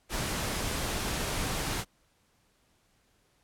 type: noise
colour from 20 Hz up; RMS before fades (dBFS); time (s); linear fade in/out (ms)
pink; -32; 0.09-1.85; 50
effects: pink hiss -69 dBFS RMS until 3.43 s + low-pass 12000 Hz 12 dB/octave